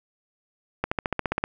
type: accelerating click train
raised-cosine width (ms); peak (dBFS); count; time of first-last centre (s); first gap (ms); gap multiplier
0.5; -9; 10; 0.84-1.439; 75; 0.97
effects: none